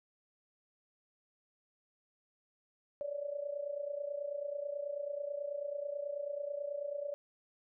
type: tone with amplitude modulation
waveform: sine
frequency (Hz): 575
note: D5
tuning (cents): -37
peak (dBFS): -33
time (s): 3.01-7.14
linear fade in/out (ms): 0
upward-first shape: sine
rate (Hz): 29.2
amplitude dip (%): 75
effects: none